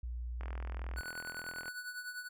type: tone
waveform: sine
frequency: 59.9 Hz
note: A#1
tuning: 48 cents sharp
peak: -37 dBFS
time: 0.03-1.01 s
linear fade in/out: 5 ms
type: click train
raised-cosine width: 0.5 ms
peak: -31 dBFS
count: 54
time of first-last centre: 0.41-1.681 s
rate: 41.7 Hz
type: tone with tremolo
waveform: square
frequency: 1480 Hz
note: F#6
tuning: in tune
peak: -39 dBFS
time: 0.96-2.29 s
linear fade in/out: 20 ms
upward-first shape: triangle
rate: 10 Hz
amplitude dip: 70%
effects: none